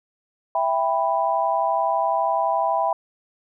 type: chord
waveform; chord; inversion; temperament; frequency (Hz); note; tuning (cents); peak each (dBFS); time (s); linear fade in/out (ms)
sine; E minor; none; just; 659.3 / 791.1 / 988.9; E5 / G5 / B5; 0 / +16 / +2; -23; 0.55-2.93; 2
effects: none